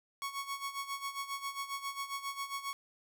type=tone with tremolo; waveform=sawtooth; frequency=1108.7 Hz; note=C#6; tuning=in tune; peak=-31 dBFS; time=0.22-2.73 s; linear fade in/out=0 ms; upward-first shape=sine; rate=7.4 Hz; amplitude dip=75%; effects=none